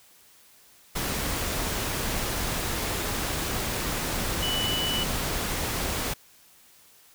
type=tone in noise; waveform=sine; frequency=2967 Hz; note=F#7; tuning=4 cents sharp; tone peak=-27 dBFS; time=4.42-5.04 s; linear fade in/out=10 ms; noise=pink; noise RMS=-29 dBFS; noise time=0.95-6.14 s; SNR=-1 dB; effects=white hiss -56 dBFS RMS until 7.14 s